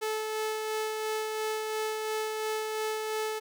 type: tone with tremolo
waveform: sawtooth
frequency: 434.3 Hz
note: A4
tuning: 23 cents flat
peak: -25 dBFS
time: 0.01-3.4 s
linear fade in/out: 20 ms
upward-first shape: sine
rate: 2.9 Hz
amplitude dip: 30%
effects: none

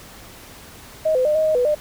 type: tone with pitch steps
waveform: sine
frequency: 629 / 510 / 604 / 628 / 624 / 493.6 / 601 Hz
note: D#5 / C5 / D5 / D#5 / D#5 / B4 / D5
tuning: +19 / -44 / +48 / +16 / +5 / -1 / +40 cents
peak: -15 dBFS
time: 1.05-1.75 s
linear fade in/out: 10 ms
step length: 100 ms
effects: pink hiss -42 dBFS RMS until 1.8 s

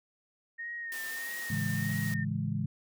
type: tone with vibrato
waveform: sine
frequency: 1842 Hz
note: A#6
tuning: 21 cents flat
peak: -36 dBFS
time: 0.58-2.25 s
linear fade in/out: 20 ms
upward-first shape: sine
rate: 1.6 Hz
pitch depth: 42 cents each way
type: high-pass noise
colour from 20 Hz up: white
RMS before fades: -43 dBFS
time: 0.92-2.14 s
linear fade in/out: 0 ms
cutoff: 210 Hz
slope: 12 dB/octave
type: chord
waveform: sine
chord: A major seventh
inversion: none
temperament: equal with one note detuned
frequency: 110 / 140.36 / 164.81 / 207.7 Hz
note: A2 / C#3 / E3 / G#3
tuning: 0 / +22 / 0 / 0 cents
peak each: -35 dBFS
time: 1.5-2.66 s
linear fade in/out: 5 ms
effects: none

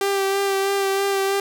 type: tone with vibrato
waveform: sawtooth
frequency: 393 Hz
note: G4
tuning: 4 cents sharp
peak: -15 dBFS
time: 0.01-1.4 s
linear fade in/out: 2 ms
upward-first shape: sine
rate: 3.1 Hz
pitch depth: 20 cents each way
effects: none

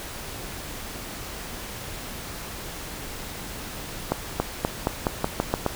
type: accelerating click train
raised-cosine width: 1 ms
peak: -7 dBFS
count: 9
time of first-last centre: 4.12-5.663 s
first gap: 280 ms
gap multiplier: 0.89
effects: pink hiss -36 dBFS RMS until 5.75 s

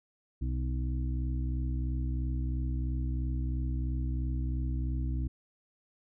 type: harmonic tone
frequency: 63 Hz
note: B1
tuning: 35 cents sharp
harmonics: 1 / 2 / 4 / 5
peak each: -30 / -36 / -42 / -44 dBFS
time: 0.41-5.28 s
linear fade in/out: 10 ms
effects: none

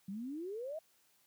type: exponential sweep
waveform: sine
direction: up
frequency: 185.6 to 659.3 Hz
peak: -39 dBFS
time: 0.08-0.79 s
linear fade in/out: 5 ms
effects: white hiss -71 dBFS RMS until 1.26 s + high-pass 80 Hz 12 dB/octave

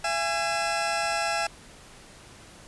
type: tone cluster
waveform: 25% pulse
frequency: 675 / 823 / 2657 Hz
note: E5 / G#5 / E7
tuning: +41 / -16 / +13 cents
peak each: -25 / -25 / -28 dBFS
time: 0.04-1.47 s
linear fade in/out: 5 ms
effects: pink hiss -49 dBFS RMS until 2.67 s + resampled to 24000 Hz

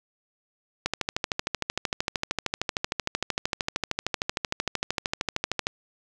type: click train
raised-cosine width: 0.2 ms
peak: -8 dBFS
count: 64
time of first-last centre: 0.86-5.669 s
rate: 13.1 Hz
effects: none

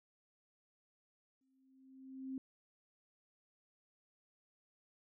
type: tone with exponential growth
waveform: sine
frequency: 264.2 Hz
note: C4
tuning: 17 cents sharp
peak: -38 dBFS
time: 1.41-2.38 s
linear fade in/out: 2 ms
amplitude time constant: 210 ms
effects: none

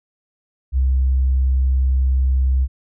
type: tone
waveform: sine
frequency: 65.5 Hz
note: C2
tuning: 2 cents sharp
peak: -12 dBFS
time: 0.72-2.68 s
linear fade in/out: 50 ms
effects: tanh soft clip ceiling -10 dBFS

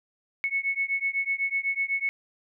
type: beating tone pair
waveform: sine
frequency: 2200 / 2208 Hz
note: C#7 / C#7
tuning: -14 / -7 cents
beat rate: 8 Hz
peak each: -28 dBFS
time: 0.44-2.09 s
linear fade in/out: 0 ms
effects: none

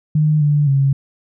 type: tone with pitch steps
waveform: sine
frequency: 152.8 / 147.1 / 137.4 Hz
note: D#3 / D3 / C#3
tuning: -31 / +3 / -15 cents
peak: -11 dBFS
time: 0.15-0.93 s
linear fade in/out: 5 ms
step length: 260 ms
effects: none

